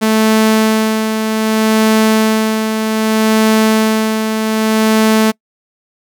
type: tone with tremolo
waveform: sawtooth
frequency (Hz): 219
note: A3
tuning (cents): -8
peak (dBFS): -4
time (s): 0.01-5.32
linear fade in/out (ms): 20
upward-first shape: sine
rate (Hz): 0.64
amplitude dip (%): 50
effects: noise-tail reverb RT60 0.1 s tail -26 dB re dry